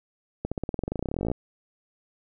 accelerating click train, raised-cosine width 2 ms, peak -15 dBFS, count 26, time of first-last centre 0.45-1.316 s, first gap 66 ms, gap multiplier 0.94, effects none

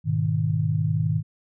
sine chord, G# minor, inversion none, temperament equal, 103.83 / 123.47 / 155.56 Hz, G#2 / B2 / D#3, 0 / 0 / 0 cents, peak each -25 / -27 / -23 dBFS, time 0.04-1.23 s, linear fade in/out 50 ms, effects none

